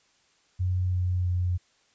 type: tone with pitch steps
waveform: sine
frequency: 91.4 / 90.51 / 89.62 Hz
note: F#2 / F#2 / F2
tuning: -21 / -38 / +45 cents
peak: -23 dBFS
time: 0.59-1.58 s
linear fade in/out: 20 ms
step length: 330 ms
effects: white hiss -65 dBFS RMS until 1.94 s + resampled to 16000 Hz